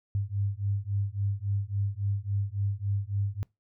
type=beating tone pair; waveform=sine; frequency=98.4 / 102 Hz; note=G2 / G#2; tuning=+7 / -31 cents; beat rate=3.6 Hz; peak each=-30 dBFS; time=0.15-3.43 s; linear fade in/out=0 ms; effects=noise-tail reverb RT60 0.2 s tail -24 dB re dry